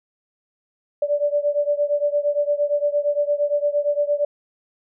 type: beating tone pair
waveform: sine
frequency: 580 / 588.7 Hz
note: D5 / D5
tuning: -22 / +4 cents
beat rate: 8.7 Hz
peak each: -20 / -22 dBFS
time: 1.02-4.25 s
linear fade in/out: 5 ms
effects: none